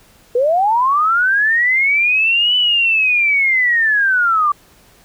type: linear two-way sweep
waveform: sine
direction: up then down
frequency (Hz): 466.2 to 3000 to 1152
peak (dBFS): -11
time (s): 0.35-4.52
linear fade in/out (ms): 5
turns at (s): 2.56
effects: pink hiss -49 dBFS RMS until 5.04 s